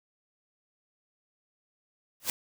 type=noise with exponential growth; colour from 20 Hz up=white; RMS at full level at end=-24 dBFS; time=2.2-2.3 s; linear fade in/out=1 ms; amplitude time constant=20 ms; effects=none